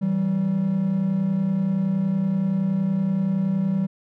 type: tone pair together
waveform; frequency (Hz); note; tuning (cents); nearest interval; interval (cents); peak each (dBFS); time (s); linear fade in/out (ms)
triangle; 162 / 192.65; E3 / G3; -30 / -30; minor third; 300; -24 / -18; 0.01-3.87; 20
effects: tanh soft clip ceiling -11 dBFS

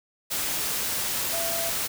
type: tone in noise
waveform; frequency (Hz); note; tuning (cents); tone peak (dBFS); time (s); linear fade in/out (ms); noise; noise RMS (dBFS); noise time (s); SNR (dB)
sine; 670; E5; +28; -31; 1.32-1.71; 20; white; -28; 0.3-1.88; -6
effects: none

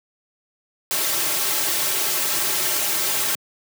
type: noise with comb filter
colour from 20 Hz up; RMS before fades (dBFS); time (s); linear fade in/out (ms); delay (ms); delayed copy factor
white; -22; 0.91-3.35; 0; 4.1; -0.95
effects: high-pass 200 Hz 12 dB/octave

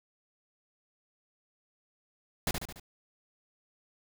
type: noise with echo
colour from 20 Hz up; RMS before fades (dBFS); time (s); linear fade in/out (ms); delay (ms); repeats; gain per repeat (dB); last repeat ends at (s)
pink; -29; 2.47-2.51; 2; 72; 4; -5; 2.798
effects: none

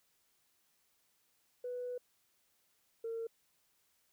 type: tone pair in turn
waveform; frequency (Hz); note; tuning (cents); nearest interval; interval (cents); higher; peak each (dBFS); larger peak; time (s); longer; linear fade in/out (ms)
sine; 493.9 / 456.2; B4 / A#4; 0 / -37; minor second; 137; first; -37 / -36; second; 1.64-1.98 / 3.04-3.27; first; 5
effects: tanh soft clip ceiling -33 dBFS + white hiss -75 dBFS RMS until 4.12 s

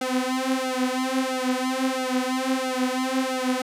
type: tone with flanger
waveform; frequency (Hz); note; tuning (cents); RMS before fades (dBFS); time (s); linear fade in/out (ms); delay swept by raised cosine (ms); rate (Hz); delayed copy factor
sawtooth; 258.2; C4; -23; -25; 0.01-3.62; 5; 1.4 to 6.8; 1.5; +1
effects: low-pass 11000 Hz 12 dB/octave

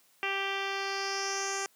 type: tone with low-pass filter sweep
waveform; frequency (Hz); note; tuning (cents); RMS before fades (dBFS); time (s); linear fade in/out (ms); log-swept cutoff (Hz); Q
10% pulse; 392; G4; 0; -33; 0.23-1.66; 0; 2800 to 7400; 4
effects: white hiss -65 dBFS RMS until 1.75 s + high-pass 150 Hz 12 dB/octave

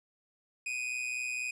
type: tone with amplitude modulation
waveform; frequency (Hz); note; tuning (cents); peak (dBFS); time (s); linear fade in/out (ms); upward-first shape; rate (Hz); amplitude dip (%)
45% pulse; 2489; D#7; 0; -30; 0.66-1.51; 5; sine; 124; 65
effects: resampled to 22050 Hz + 12-bit

